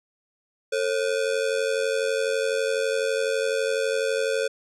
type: ring-modulated tone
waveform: square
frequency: 493.9 Hz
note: B4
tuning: in tune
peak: -20 dBFS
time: 0.72-4.48 s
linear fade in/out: 10 ms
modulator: 46 Hz
effects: resampled to 22050 Hz